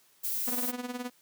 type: noise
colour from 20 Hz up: violet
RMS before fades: -32 dBFS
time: 0.23-0.72 s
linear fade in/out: 20 ms
type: tone with tremolo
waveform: sawtooth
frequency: 246.9 Hz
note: B3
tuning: in tune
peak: -28 dBFS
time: 0.47-1.1 s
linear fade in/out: 10 ms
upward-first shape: sine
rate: 19 Hz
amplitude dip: 75%
effects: white hiss -64 dBFS RMS until 1.21 s + high-pass 100 Hz 12 dB/octave

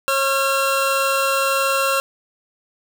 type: tone pair together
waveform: 25% pulse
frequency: 543 / 1368.3 Hz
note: C#5 / F6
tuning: -36 / -36 cents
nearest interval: octave + major third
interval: 1600 cents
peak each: -16 dBFS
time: 0.08-2 s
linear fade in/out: 0 ms
effects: none

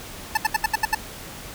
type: tone bursts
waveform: 25% pulse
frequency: 877 Hz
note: A5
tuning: 6 cents flat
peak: -13 dBFS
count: 7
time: 0.35-0.949 s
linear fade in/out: 5 ms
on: 23 ms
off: 73 ms
effects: pink hiss -38 dBFS RMS until 1.54 s

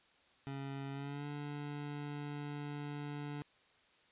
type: tone with pitch glide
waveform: 25% pulse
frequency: 137.8 to 145.83 Hz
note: C#3 to D3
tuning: -10 to -12 cents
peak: -37 dBFS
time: 0.47-3.42 s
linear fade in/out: 0 ms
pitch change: +98 cents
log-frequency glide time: 0.92-1.26 s
effects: white hiss -68 dBFS RMS until 4.11 s + resampled to 8000 Hz

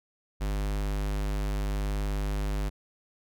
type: tone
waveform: square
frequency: 50.4 Hz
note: G1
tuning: 49 cents sharp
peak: -28 dBFS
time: 0.4-2.7 s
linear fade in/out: 20 ms
effects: none

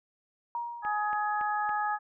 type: tone with exponential decay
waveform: sine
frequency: 946 Hz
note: A#5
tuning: 25 cents sharp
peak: -29 dBFS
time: 0.55-1.47 s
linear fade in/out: 1 ms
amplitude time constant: 200 ms
type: harmonic tone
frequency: 419.4 Hz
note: G#4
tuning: 17 cents sharp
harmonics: 2 / 3 / 4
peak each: -29 / -33 / -35 dBFS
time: 0.82-1.99 s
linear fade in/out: 50 ms
type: click train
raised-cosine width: 0.5 ms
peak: -28 dBFS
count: 4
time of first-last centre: 0.85-1.693 s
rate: 3.56 Hz
effects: none

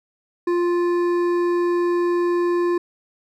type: tone with hard clipping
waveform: triangle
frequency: 349.2 Hz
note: F4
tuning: in tune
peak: -19 dBFS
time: 0.47-2.78 s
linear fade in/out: 5 ms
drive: 13 dB
effects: none

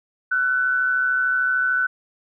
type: tone pair together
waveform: sine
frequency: 1365.6 / 1499 Hz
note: F6 / F#6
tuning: -39 / +22 cents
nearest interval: major second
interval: 161 cents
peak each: -27 / -18 dBFS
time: 0.31-1.87 s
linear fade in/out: 10 ms
effects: none

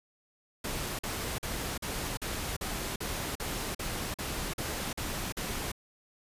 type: noise bursts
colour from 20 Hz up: pink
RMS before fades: -35 dBFS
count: 13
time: 0.64-5.718 s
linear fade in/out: 5 ms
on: 350 ms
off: 44 ms
effects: resampled to 32000 Hz

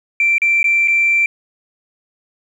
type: tone with dropouts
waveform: sine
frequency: 2349 Hz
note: D7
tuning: in tune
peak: -10 dBFS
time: 0.2-1.26 s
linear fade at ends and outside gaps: 2 ms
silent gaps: 0.382-0.418 / 0.63-0.642 / 0.876-0.881 s
effects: tanh soft clip ceiling -6 dBFS + 8-bit

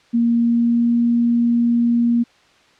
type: tone with pitch glide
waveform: sine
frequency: 234.2 to 236.2 Hz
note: A#3 to A#3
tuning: +8 to +23 cents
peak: -13 dBFS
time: 0.13-2.24 s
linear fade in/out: 20 ms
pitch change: +15 cents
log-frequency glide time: 0.36-0.96 s
effects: white hiss -53 dBFS RMS until 2.79 s + low-pass 4000 Hz 12 dB/octave

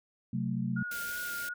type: chord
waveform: sine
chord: F# diminished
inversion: second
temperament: equal with one note detuned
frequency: 130.81 / 185 / 221.9 Hz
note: C3 / F#3 / A3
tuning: 0 / 0 / +15 cents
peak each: -34 dBFS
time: 0.33-0.83 s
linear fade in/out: 5 ms
type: tone with vibrato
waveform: sine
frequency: 1429 Hz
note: F6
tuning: 39 cents sharp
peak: -35 dBFS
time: 0.76-1.54 s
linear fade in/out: 10 ms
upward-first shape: triangle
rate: 2.9 Hz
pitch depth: 28 cents each way
type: band-stop noise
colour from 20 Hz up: white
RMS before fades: -42 dBFS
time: 0.91-1.49 s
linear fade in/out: 5 ms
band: 690 to 1500 Hz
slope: 96 dB/octave
effects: none

